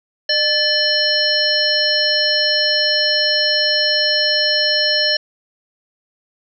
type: harmonic tone with a mistuned harmonic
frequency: 600 Hz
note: D5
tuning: 37 cents sharp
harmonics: 1 / 3 / 5 / 7 / 9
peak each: -22 / -21 / -22 / -19 / -18 dBFS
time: 0.29-5.17 s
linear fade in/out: 5 ms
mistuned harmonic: 3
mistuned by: -56 cents
effects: none